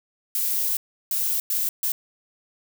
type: noise bursts at uneven times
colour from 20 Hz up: violet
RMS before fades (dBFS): -24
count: 4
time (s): 0.35-0.77 / 1.11-1.4 / 1.5-1.69 / 1.83-1.92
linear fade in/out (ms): 2
effects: none